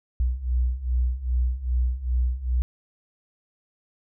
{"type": "beating tone pair", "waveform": "sine", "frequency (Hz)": [60.4, 62.9], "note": ["B1", "B1"], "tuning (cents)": [-38, 32], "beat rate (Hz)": 2.5, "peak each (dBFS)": [-26, -23], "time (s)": [0.2, 2.62], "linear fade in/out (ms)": 0, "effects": []}